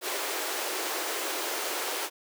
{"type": "high-pass noise", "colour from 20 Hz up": "pink", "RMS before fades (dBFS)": -32, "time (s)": [0.01, 2.1], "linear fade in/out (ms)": 50, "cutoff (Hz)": 330, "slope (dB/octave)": 48, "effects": []}